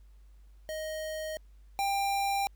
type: tone pair in turn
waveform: square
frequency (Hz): 625 / 793.5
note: D#5 / G5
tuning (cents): +8 / +21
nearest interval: major third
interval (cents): 413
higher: second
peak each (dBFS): -35 / -28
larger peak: second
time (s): 0.69-1.37 / 1.79-2.47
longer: neither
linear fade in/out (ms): 0
effects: added 50 Hz sine -52 dBFS peak until 2.55 s + pink hiss -73 dBFS RMS until 2.55 s